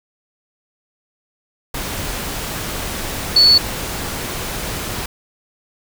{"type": "tone in noise", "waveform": "sine", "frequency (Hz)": 4435, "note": "C#8", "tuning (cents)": 0, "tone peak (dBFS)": -7, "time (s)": [3.36, 3.58], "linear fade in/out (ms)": 5, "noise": "pink", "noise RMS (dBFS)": -25, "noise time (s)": [1.74, 5.06], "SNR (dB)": 15, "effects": []}